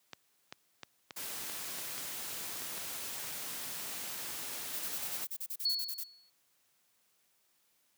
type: clicks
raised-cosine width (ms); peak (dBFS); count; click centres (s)
0.2; -25; 9; 0.133 / 0.525 / 0.833 / 1.108 / 1.498 / 1.786 / 1.98 / 2.62 / 2.778
type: noise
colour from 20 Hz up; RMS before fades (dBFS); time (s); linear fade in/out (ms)
white; -41; 1.16-5.25; 10
type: noise bursts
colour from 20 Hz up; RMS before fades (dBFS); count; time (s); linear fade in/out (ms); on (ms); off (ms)
violet; -39; 14; 4.73-6.04; 10; 62; 34
type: tone with exponential decay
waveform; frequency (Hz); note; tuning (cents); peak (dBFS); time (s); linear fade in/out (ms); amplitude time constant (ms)
sine; 4382; C#8; -21; -26; 5.65-6.3; 5; 140
effects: white hiss -73 dBFS RMS until 7.97 s + high-pass 100 Hz 12 dB/octave